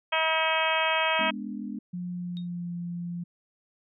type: harmonic tone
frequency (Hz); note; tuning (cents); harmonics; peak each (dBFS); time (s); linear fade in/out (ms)
320; D#4; +49; 2 / 3 / 4 / 5 / 6 / 7 / 8 / 9 / 10; -30 / -29 / -32 / -33 / -35 / -32 / -30 / -37 / -32; 0.12-1.31; 10
type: chord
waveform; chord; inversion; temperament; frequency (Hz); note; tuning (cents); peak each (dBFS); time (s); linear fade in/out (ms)
sine; G# diminished; none; equal; 207.7 / 246.9 / 293.7; G#3 / B3 / D4; 0 / 0 / 0; -35 / -37 / -39; 1.19-1.79; 5
type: tone with pitch glide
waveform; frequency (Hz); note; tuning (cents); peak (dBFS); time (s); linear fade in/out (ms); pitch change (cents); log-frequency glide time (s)
sine; 177.9 to 173.44; F3 to F3; +32 to -12; -31; 1.93-3.24; 10; -44; 2.11-2.73
type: tone with exponential decay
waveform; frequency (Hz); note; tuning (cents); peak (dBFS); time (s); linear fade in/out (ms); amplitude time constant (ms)
sine; 3729; A#7; 0; -39; 2.37-2.48; 0; 23
effects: none